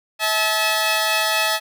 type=tone pair together; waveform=10% pulse; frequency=646 / 862.7 Hz; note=E5 / A5; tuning=-35 / -34 cents; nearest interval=perfect fourth; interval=501 cents; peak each=-12 dBFS; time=0.19-1.6 s; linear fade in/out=50 ms; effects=none